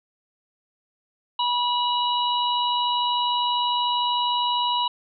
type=harmonic tone; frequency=973 Hz; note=B5; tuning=26 cents flat; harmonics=1 / 3 / 4; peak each=-22 / -27 / -28 dBFS; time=1.39-4.88 s; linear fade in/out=5 ms; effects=none